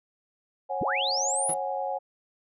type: chord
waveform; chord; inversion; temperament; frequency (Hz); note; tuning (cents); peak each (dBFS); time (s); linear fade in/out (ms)
sine; C# suspended fourth; none; equal with one note detuned; 544.8 / 740 / 830.6; C#5 / F#5 / G#5; -30 / 0 / 0; -32; 0.69-1.99; 20
type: linear sweep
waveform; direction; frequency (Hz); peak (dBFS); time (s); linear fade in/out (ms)
sine; up; 57.1 to 10740; -26; 0.81-1.54; 5
type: tone with exponential decay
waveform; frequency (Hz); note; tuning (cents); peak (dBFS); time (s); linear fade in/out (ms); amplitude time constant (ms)
20% pulse; 164.81; E3; 0; -29; 1.49-1.6; 2; 23
effects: none